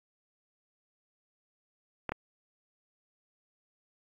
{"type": "clicks", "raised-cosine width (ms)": 0.5, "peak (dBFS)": -17, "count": 2, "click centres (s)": [2.093, 2.12], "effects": ["AAC 64 kbps"]}